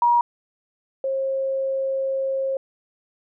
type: tone pair in turn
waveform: sine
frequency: 954 / 536.6 Hz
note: A#5 / C5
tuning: +40 / +44 cents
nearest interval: minor seventh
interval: 996 cents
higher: first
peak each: -14 / -21 dBFS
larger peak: first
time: 0.02-0.21 / 1.04-2.57 s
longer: second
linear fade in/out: 2 ms
effects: none